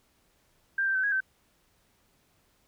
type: tone with pitch steps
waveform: sine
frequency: 1586 / 1568 / 1531 / 1651 / 1545 Hz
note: G6 / G6 / G6 / G#6 / G6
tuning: +20 / 0 / -41 / -11 / -26 cents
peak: -24 dBFS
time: 0.78-1.205 s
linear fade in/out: 5 ms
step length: 85 ms
effects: pink hiss -68 dBFS RMS until 2.67 s